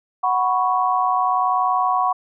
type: chord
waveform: sine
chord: F# suspended fourth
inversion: none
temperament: equal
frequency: 740 / 987.8 / 1108.7 Hz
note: F#5 / B5 / C#6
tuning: 0 / 0 / 0 cents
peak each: -20 / -22 / -20 dBFS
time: 0.23-2.13 s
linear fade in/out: 10 ms
effects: none